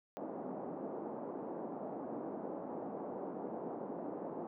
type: band-pass noise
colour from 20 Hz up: pink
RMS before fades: -43 dBFS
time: 0.17-4.47 s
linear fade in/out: 0 ms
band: 220 to 820 Hz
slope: 24 dB/octave
effects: none